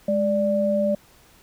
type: tone pair together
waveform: sine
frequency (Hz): 207.7 / 587.5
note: G#3 / D5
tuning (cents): 0 / +1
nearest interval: octave + tritone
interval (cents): 1801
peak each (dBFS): -23 / -20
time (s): 0.08-0.95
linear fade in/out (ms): 5
effects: pink hiss -54 dBFS RMS until 1.42 s